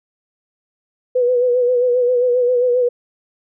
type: tone with vibrato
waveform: sine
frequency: 493.9 Hz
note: B4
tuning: in tune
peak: -12 dBFS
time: 1.15-2.89 s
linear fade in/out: 10 ms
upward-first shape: sine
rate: 7.5 Hz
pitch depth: 45 cents each way
effects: none